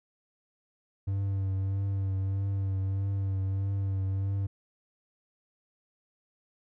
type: tone with vibrato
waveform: triangle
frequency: 97.2 Hz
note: G2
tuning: 14 cents flat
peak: -25 dBFS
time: 1.07-4.47 s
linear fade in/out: 10 ms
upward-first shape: triangle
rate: 1.6 Hz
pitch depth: 32 cents each way
effects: none